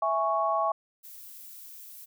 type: chord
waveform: sine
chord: C# minor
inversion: first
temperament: equal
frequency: 659.3 / 830.6 / 1108.7 Hz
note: E5 / G#5 / C#6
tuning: 0 / 0 / 0 cents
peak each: -28 / -30 / -27 dBFS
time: 0.02-0.72 s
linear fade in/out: 5 ms
type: noise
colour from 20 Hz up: violet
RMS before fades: -46 dBFS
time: 1.03-2.06 s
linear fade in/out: 20 ms
effects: none